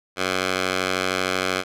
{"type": "tone with band-pass filter", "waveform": "10% pulse", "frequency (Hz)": 92.9, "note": "F#2", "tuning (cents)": 7, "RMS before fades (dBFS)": -24, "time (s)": [0.16, 1.64], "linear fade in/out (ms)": 50, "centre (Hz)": 2400, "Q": 0.52, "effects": []}